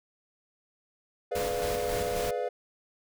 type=chord; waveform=triangle; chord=G# diminished seventh; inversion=none; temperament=equal with one note detuned; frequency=422.6 / 493.9 / 587.3 / 698.5 Hz; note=G#4 / B4 / D5 / F5; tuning=+30 / 0 / 0 / 0 cents; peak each=-33 / -30 / -34 / -33 dBFS; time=1.31-2.49 s; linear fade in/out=10 ms
type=noise with tremolo; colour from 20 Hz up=pink; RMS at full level=-35 dBFS; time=1.35-2.31 s; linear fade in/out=5 ms; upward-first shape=square; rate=3.7 Hz; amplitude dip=30%
effects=none